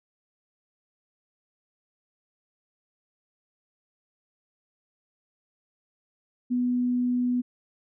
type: tone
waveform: sine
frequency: 246.9 Hz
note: B3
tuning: in tune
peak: -22 dBFS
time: 6.5-7.42 s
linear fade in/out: 20 ms
effects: none